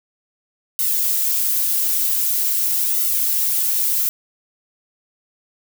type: noise with flanger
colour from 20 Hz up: violet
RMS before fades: -19 dBFS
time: 0.79-4.09 s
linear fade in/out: 0 ms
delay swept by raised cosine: 1.2 to 7.2 ms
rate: 0.45 Hz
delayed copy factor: -0.7
effects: none